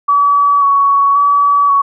sine tone with vibrato, 1131 Hz, C#6, 34 cents sharp, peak -7 dBFS, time 0.08-1.82 s, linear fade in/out 10 ms, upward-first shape square, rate 0.93 Hz, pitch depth 18 cents each way, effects none

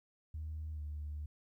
sine tone with pitch glide, 77.78 to 74.65 Hz, D#2 to D2, 0 to +29 cents, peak -38 dBFS, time 0.34-1.26 s, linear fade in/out 5 ms, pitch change -71 cents, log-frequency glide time 0.73-0.81 s, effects tanh soft clip ceiling -35 dBFS + 13-bit

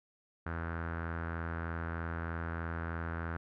sawtooth tone with low-pass filter, 83.2 Hz, E2, 17 cents sharp, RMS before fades -38 dBFS, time 0.46-3.37 s, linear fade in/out 5 ms, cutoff 1500 Hz, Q 4.8, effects none

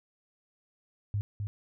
sine tone with echo, 102.5 Hz, G#2, 22 cents flat, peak -27 dBFS, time 1.14-1.21 s, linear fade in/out 0 ms, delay 260 ms, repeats 1, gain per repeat -4 dB, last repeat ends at 1.47 s, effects none

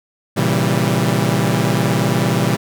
sawtooth chord, A# diminished seventh, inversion none, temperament equal with one note detuned, 116.54 / 135.9 / 164.81 / 196 Hz, A#2 / C#3 / E3 / G3, 0 / -34 / 0 / 0 cents, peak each -16 dBFS, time 0.36-2.57 s, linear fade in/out 20 ms, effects none

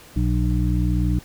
harmonic tone, 60.5 Hz, B1, 35 cents flat, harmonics 1 / 2 / 3 / 5, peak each -20 / -23 / -25 / -27 dBFS, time 0.16-1.19 s, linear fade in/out 5 ms, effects pink hiss -46 dBFS RMS until 1.24 s

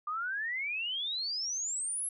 sine exponential sweep, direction up, 1187 to 11175 Hz, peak -32 dBFS, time 0.07-2.09 s, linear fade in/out 5 ms, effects none

